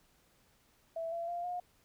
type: tone with pitch steps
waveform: sine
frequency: 659.3 / 677.1 / 695.3 / 714 Hz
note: E5 / E5 / F5 / F5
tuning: 0 / +46 / -8 / +38 cents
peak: -35 dBFS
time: 0.96-1.6 s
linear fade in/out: 5 ms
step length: 160 ms
effects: pink hiss -69 dBFS RMS until 1.84 s